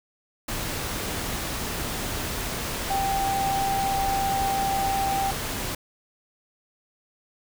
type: tone in noise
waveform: sine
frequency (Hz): 784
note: G5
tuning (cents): 0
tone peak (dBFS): -23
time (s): 2.9-5.31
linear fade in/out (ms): 5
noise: pink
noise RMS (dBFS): -30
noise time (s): 0.48-5.75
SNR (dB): +4
effects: none